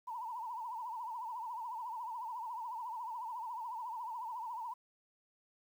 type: tone with vibrato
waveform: sine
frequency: 936 Hz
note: A#5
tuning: 7 cents sharp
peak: -39 dBFS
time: 0.07-4.74 s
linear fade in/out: 10 ms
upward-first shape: triangle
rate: 14 Hz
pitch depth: 150 cents each way
effects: 11-bit